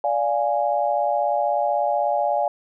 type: chord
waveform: sine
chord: D diminished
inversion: none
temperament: equal with one note detuned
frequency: 582.3 / 698.5 / 830.6 Hz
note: D5 / F5 / Ab5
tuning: -15 / 0 / 0 cents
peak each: -23 dBFS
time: 0.04-2.48 s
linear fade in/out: 2 ms
effects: none